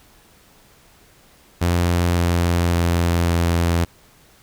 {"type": "tone with pitch steps", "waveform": "sawtooth", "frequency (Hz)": [87, 86.35, 85.7, 85.06], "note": ["F2", "F2", "F2", "F2"], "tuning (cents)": [-6, -19, -32, -45], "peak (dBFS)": -12, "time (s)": [1.61, 3.85], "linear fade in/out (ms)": 10, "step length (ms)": 560, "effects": ["pink hiss -52 dBFS RMS until 4.42 s"]}